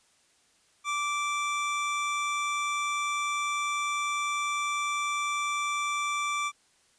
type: tone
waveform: 25% pulse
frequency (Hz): 1170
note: D6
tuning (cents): -7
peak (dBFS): -24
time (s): 0.84-6.52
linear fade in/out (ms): 50
effects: white hiss -65 dBFS RMS until 6.98 s + resampled to 22050 Hz